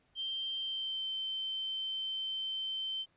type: tone with pitch glide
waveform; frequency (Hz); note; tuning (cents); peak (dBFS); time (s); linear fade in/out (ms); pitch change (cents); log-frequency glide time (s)
sine; 3143 to 3096; G7 to G7; +4 to -22; -34; 0.15-3.06; 50; -26; 0.57-1.08
effects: pink hiss -72 dBFS RMS until 3.16 s + resampled to 8000 Hz